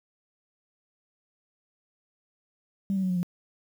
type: tone with pitch steps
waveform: sine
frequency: 196 / 190.75 / 185.64 / 180.67 / 175.83 Hz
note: G3 / G3 / F#3 / F#3 / F3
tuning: 0 / -47 / +6 / -41 / +12 cents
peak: -23 dBFS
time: 2.9-3.23 s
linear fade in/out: 0 ms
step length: 66 ms
effects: tanh soft clip ceiling -19 dBFS + 9-bit